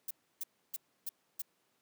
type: noise bursts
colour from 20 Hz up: violet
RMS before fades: -38 dBFS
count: 5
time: 0.08-1.42 s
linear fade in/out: 5 ms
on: 28 ms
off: 300 ms
effects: pink hiss -75 dBFS RMS until 1.81 s + high-pass 200 Hz 12 dB/octave